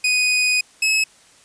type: tone pair in turn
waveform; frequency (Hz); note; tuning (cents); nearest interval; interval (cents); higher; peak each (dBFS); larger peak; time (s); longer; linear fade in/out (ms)
sawtooth; 2489 / 2579; D#7 / E7; 0 / -39; minor second; 61; second; -12; neither; 0.04-0.61 / 0.82-1.04; first; 5
effects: white hiss -51 dBFS RMS until 1.44 s + resampled to 22050 Hz